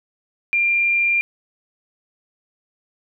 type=tone with frequency modulation; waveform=sine; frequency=2388 Hz; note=D7; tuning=28 cents sharp; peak=-15 dBFS; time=0.53-1.21 s; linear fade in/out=0 ms; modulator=32.6 Hz; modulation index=0.25; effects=none